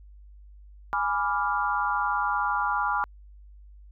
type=chord; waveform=sine; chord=G# diminished seventh; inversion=none; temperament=equal; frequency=830.6 / 987.8 / 1174.7 / 1396.9 Hz; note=G#5 / B5 / D6 / F6; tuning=0 / 0 / 0 / 0 cents; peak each=-29 dBFS; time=0.93-3.04 s; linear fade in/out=0 ms; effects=added 50 Hz sine -46 dBFS peak until 3.91 s